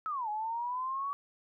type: linear two-way sweep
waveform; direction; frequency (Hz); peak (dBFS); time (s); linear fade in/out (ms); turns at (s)
sine; down then up; 1318.5 to 833 to 1139; -32; 0.06-1.13; 0; 0.29
effects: none